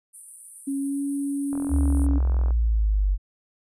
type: high-pass noise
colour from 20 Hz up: pink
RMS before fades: -36 dBFS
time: 0.13-2.07 s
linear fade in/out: 20 ms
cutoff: 9000 Hz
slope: 96 dB/octave
type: tone with pitch glide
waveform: sine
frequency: 275.5 to 280.6 Hz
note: C#4 to C#4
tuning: -11 to +21 cents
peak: -24 dBFS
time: 0.67-2.19 s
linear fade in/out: 10 ms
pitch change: +32 cents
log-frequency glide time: 0.78-1.01 s
type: click train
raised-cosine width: 1 ms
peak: -24 dBFS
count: 43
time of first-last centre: 1.53-2.507 s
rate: 43 Hz
type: linear sweep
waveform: sine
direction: down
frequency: 73.42 to 46.76 Hz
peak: -18 dBFS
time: 1.69-3.18 s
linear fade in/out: 50 ms
effects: resampled to 22050 Hz